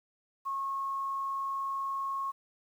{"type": "tone with frequency modulation", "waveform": "sine", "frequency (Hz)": 1090, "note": "C#6", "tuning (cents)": -29, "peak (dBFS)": -31, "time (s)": [0.45, 2.32], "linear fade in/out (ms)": 20, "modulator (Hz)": 39.8, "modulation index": 0.22, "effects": ["10-bit"]}